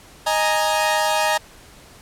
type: chord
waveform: sawtooth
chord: D# suspended fourth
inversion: none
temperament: equal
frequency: 622.3 / 830.6 / 932.3 Hz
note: D#5 / G#5 / A#5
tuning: 0 / 0 / 0 cents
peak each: -18 dBFS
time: 0.26-1.38 s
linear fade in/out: 10 ms
effects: pink hiss -46 dBFS RMS until 2.01 s + low-pass 12000 Hz 12 dB/octave